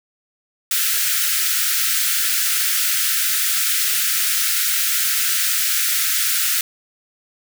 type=high-pass noise; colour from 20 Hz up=white; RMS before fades=-19 dBFS; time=0.71-6.61 s; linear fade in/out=2 ms; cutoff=1300 Hz; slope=96 dB/octave; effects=none